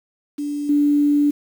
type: tone with level steps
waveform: sine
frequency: 291 Hz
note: D4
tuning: 16 cents flat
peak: -22 / -13 dBFS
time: 0.38-1.31 s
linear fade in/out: 10 ms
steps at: 0.69 s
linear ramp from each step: 5 ms
effects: 7-bit